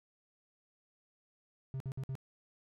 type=tone bursts; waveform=triangle; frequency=132.8 Hz; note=C3; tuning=26 cents sharp; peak=-34 dBFS; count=4; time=1.74-2.153 s; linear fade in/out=0 ms; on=62 ms; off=55 ms; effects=none